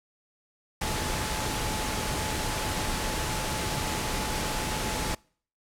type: tone in noise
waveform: sine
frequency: 860 Hz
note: A5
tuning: 40 cents flat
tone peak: -38 dBFS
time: 0.81-5.15 s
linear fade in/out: 5 ms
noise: pink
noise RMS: -30 dBFS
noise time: 0.81-5.15 s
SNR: -11 dB
effects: noise-tail reverb RT60 0.5 s tail -26 dB re dry + low-pass 11000 Hz 12 dB/octave